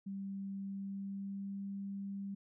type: tone with pitch glide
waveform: sine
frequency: 196 to 197.82 Hz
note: G3 to G3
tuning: 0 to +16 cents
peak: -39 dBFS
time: 0.06-2.35 s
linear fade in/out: 10 ms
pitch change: +16 cents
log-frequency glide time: 0.55-1.64 s
effects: none